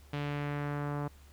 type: tone with low-pass filter sweep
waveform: sawtooth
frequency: 145.2 Hz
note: D3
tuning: 19 cents flat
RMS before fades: -35 dBFS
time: 0.13-1.08 s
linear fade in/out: 5 ms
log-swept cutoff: 3200 to 1100 Hz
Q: 1.5
effects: added 71 Hz sine -54 dBFS peak until 1.32 s + pink hiss -62 dBFS RMS until 1.32 s